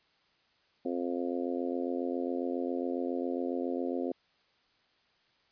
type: harmonic tone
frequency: 87.31 Hz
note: F2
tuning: in tune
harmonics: 3 / 4 / 5 / 6 / 7 / 8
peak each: -34 / -36 / -39 / -38 / -45 / -44 dBFS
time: 0.85-4.12 s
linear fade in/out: 5 ms
effects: white hiss -69 dBFS RMS until 5.51 s + resampled to 11025 Hz